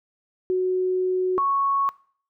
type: tone pair in turn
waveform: sine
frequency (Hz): 369.3 / 1106.6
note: F#4 / C#6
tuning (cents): -3 / -3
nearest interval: octave + perfect fifth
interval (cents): 1900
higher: second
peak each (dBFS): -19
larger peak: neither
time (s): 0.5-1.38 / 1.38-1.89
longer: first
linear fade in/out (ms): 0
effects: noise-tail reverb RT60 0.5 s tail -21 dB re dry